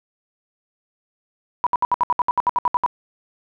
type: tone bursts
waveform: sine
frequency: 981 Hz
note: B5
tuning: 12 cents flat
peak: -14 dBFS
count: 14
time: 1.64-2.862 s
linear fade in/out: 0 ms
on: 26 ms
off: 66 ms
effects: none